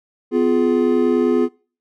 triangle chord, F diminished, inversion second, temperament just, 251.4 / 349.2 / 419.1 Hz, Cb4 / F4 / Ab4, +31 / 0 / +16 cents, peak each -16 dBFS, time 0.31-1.49 s, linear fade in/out 50 ms, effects noise-tail reverb RT60 0.4 s tail -23 dB re dry

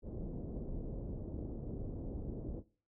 pink low-pass noise, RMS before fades -42 dBFS, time 0.02-2.63 s, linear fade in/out 50 ms, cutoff 480 Hz, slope 24 dB/octave, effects noise-tail reverb RT60 0.4 s tail -19 dB re dry

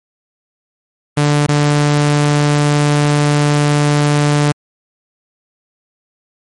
sawtooth tone with dropouts, 146.83 Hz, D3, in tune, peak -6 dBFS, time 1.17-4.52 s, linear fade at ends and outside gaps 5 ms, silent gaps 1.466-1.486 s, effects MP3 48 kbps

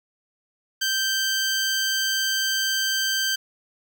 15% pulse tone, 1562 Hz, G6, 7 cents flat, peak -15 dBFS, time 0.81-3.36 s, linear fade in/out 10 ms, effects none

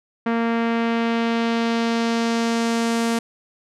sawtooth tone with low-pass filter sweep, 230.8 Hz, A#3, 17 cents flat, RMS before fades -21 dBFS, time 0.26-3.19 s, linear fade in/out 5 ms, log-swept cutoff 1900 to 9600 Hz, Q 1.1, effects none

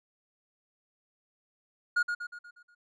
triangle tone with echo, 1433 Hz, F6, 44 cents sharp, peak -21 dBFS, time 1.96-2.03 s, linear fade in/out 10 ms, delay 120 ms, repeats 6, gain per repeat -6 dB, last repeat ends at 2.75 s, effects resampled to 22050 Hz

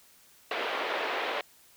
pink band-pass noise, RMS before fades -32 dBFS, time 0.51-1.41 s, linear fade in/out 2 ms, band 410 to 3300 Hz, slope 24 dB/octave, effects white hiss -59 dBFS RMS until 1.76 s

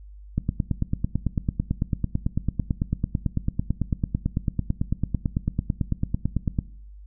click train, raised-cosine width 5 ms, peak -10 dBFS, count 57, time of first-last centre 0.38-6.588 s, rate 9.02 Hz, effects noise-tail reverb RT60 0.6 s tail -19 dB re dry + added 50 Hz sine -41 dBFS peak until 7.06 s

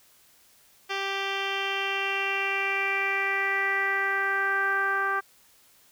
10% pulse tone with low-pass filter sweep, 392 Hz, G4, in tune, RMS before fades -27 dBFS, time 0.89-5.21 s, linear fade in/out 20 ms, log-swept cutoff 3800 to 1400 Hz, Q 4.7, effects white hiss -59 dBFS RMS until 5.91 s

